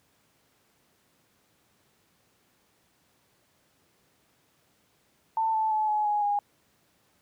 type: tone with pitch steps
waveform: sine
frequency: 891 / 876.2 / 861.6 / 847.3 / 833.3 / 819.4 Hz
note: A5 / A5 / A5 / G#5 / G#5 / G#5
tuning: +22 / -7 / -37 / +34 / +6 / -24 cents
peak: -23 dBFS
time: 5.37-6.39 s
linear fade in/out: 2 ms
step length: 170 ms
effects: pink hiss -67 dBFS RMS until 7.21 s + high-pass 100 Hz 12 dB/octave